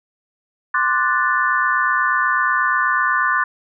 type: chord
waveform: sine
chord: D dominant seventh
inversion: third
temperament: equal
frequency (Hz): 1046.5 / 1174.7 / 1480 / 1760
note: C6 / D6 / F#6 / A6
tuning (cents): 0 / 0 / 0 / 0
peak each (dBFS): -21 / -21 / -20 / -20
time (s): 0.74-3.44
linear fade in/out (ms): 5
effects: none